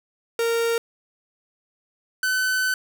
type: tone pair in turn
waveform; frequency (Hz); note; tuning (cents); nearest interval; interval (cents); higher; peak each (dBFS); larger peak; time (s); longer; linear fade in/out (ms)
45% pulse; 462.8 / 1514.1; A#4 / F#6; -13 / +39; octave + major sixth; 2052; second; -20; neither; 0.39-0.78 / 2.23-2.74; second; 2
effects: none

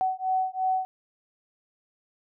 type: beating tone pair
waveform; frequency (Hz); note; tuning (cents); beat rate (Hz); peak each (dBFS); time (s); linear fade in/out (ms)
sine; 750 / 752.9; F#5 / F#5; +23 / +30; 2.9; -27; 0.01-0.85; 0
effects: none

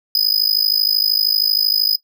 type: tone with amplitude modulation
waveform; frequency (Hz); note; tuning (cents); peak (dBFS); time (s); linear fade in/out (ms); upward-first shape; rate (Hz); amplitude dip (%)
square; 5000; D#8; +8; -10; 0.15-1.96; 2; sine; 52.9; 90
effects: noise-tail reverb RT60 0.1 s tail -18 dB re dry

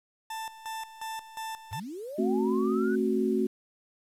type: tone with tremolo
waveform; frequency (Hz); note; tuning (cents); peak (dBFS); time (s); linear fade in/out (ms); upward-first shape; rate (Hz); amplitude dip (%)
40% pulse; 887; A5; +14; -33; 0.3-1.8; 5; square; 2.8; 80
type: linear sweep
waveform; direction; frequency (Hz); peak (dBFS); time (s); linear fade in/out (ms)
sine; up; 78.8 to 1518; -36; 1.71-2.96; 10
type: chord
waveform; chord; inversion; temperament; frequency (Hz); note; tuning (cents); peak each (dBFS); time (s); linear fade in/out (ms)
sine; F# diminished; first; just; 222 / 266.4 / 370; A3 / C4 / F#4; +16 / +31 / 0; -28 / -30 / -27; 2.18-3.47; 10
effects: resampled to 32000 Hz + 9-bit

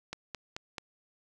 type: click train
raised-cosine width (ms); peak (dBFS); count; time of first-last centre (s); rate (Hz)
0.2; -20; 4; 0.13-0.782; 4.6
effects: none

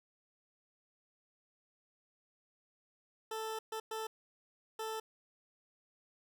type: tone bursts at uneven times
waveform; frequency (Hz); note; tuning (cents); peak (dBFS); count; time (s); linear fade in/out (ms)
20% pulse; 440.9; A4; +4; -33; 4; 3.31-3.59 / 3.72-3.8 / 3.91-4.07 / 4.79-5; 5
effects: none

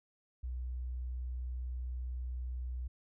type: tone with tanh clipping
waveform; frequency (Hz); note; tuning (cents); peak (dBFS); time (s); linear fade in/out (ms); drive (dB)
triangle; 62.2; B1; +13; -36; 0.43-2.88; 10; 4
effects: none

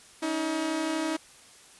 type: tone pair together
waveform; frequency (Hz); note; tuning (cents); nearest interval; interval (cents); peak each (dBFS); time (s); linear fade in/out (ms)
sawtooth; 286.2 / 318.4; D4 / D#4; -45 / +40; major second; 185; -31 / -24; 0.22-1.17; 10
effects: white hiss -53 dBFS RMS until 1.79 s + resampled to 24000 Hz

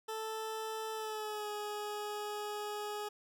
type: tone with pitch glide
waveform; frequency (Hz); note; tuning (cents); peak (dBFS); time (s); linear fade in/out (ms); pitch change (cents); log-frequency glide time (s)
20% pulse; 440 to 417.7; A4 to G#4; 0 to +10; -33; 0.08-3.09; 10; -90; 0.93-1.49
effects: none

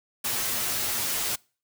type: noise with comb filter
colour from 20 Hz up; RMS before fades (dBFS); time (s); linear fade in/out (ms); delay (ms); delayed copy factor
white; -28; 0.24-1.36; 10; 8.4; +0.7
effects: noise-tail reverb RT60 0.4 s tail -26 dB re dry

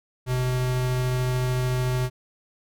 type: tone pair together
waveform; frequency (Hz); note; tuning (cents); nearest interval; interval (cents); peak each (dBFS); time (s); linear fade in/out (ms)
square; 46.7 / 126.5; F#1 / B2; +17 / +42; octave + perfect fourth; 1725; -34 / -23; 0.26-2.1; 50
effects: none

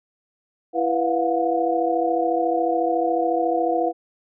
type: tone cluster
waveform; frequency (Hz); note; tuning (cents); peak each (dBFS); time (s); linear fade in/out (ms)
sine; 333.3 / 490.3 / 691 / 725; E4 / B4 / F5 / F#5; +19 / -13 / -19 / -35; -24; 0.73-3.93; 50
effects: none

